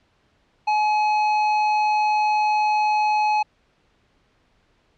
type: tone with hard clipping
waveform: sine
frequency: 848 Hz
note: G#5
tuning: 36 cents sharp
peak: -19 dBFS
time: 0.67-3.43 s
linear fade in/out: 10 ms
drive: 11 dB
effects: pink hiss -63 dBFS RMS until 4.97 s + low-pass 4000 Hz 12 dB/octave